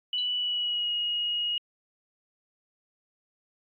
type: tone with pitch glide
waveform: sine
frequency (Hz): 2960 to 2884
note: F#7 to F#7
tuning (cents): 0 to -45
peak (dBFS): -26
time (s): 0.13-1.58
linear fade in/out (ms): 2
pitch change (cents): -45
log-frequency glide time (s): 0.36-0.93
type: tone with exponential decay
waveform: sine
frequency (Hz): 3995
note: B7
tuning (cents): +19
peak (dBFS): -32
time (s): 0.18-0.28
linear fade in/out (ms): 5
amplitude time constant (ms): 21
effects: AAC 64 kbps